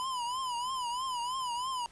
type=tone with vibrato; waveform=square; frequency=1000 Hz; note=B5; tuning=21 cents sharp; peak=-33 dBFS; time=0-1.86 s; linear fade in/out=0 ms; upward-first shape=triangle; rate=3.1 Hz; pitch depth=120 cents each way; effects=pink hiss -59 dBFS RMS until 1.91 s + resampled to 24000 Hz